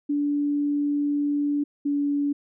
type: tone pair in turn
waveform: sine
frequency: 289.7 / 286.7 Hz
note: D4 / D4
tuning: -24 / -42 cents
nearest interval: unison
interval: 18 cents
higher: first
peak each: -21 dBFS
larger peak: neither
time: 0.09-1.64 / 1.85-2.33 s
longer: first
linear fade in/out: 10 ms
effects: none